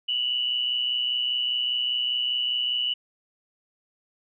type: tone pair together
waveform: sine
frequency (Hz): 2841 / 2966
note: F7 / F#7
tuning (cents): +29 / +4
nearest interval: minor second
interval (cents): 75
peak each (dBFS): -30 / -24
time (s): 0.08-2.94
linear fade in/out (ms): 10
effects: none